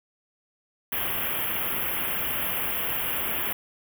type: band-stop noise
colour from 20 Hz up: white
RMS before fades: -28 dBFS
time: 0.92-3.53 s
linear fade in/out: 5 ms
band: 3300 to 11000 Hz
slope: 96 dB/octave
effects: none